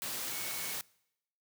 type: tone in noise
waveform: sine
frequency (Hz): 2217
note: C#7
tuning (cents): 0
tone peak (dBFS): -46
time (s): 0.32-0.73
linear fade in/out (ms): 0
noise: white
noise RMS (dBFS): -38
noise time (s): 0.02-0.81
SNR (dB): -11
effects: noise-tail reverb RT60 0.8 s tail -24 dB re dry + high-pass 100 Hz 12 dB/octave